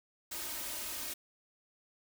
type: noise with comb filter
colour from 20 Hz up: white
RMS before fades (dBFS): -40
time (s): 0.31-1.14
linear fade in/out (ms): 10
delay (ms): 3.2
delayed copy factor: +0.75
effects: none